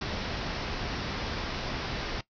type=low-pass noise; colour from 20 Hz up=pink; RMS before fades=-34 dBFS; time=0.01-2.21 s; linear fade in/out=5 ms; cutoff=5600 Hz; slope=96 dB/octave; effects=noise-tail reverb RT60 0.1 s tail -18 dB re dry